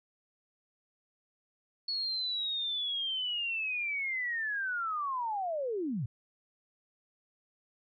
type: linear sweep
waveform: sine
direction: down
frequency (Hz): 4393 to 100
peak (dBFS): -31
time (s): 1.88-6.06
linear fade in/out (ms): 5
effects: none